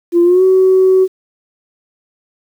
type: tone with pitch glide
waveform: sine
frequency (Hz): 344.8 to 376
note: F4 to F#4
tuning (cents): -22 to +28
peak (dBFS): -5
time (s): 0.12-1.08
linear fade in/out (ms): 50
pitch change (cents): +150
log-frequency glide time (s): 0.23-0.43
effects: tanh soft clip ceiling -2 dBFS + 7-bit